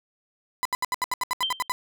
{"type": "tone bursts", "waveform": "35% pulse", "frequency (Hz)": 1003, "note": "B5", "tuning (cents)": 26, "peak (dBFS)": -21, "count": 12, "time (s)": [0.63, 1.72], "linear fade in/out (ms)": 0, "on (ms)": 23, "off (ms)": 74}
{"type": "tone with exponential decay", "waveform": "sine", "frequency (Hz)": 3136, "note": "G7", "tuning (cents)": 0, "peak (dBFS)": -20, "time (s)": [1.43, 1.68], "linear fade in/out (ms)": 1, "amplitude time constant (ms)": 53}
{"effects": []}